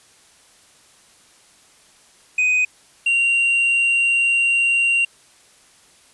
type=tone pair in turn; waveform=triangle; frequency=2500 / 2762 Hz; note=D#7 / F7; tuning=+8 / -20 cents; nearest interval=major second; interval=172 cents; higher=second; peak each=-13 dBFS; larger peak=neither; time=2.38-2.65 / 3.06-5.05 s; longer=second; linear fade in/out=5 ms; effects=white hiss -52 dBFS RMS until 6.13 s + resampled to 24000 Hz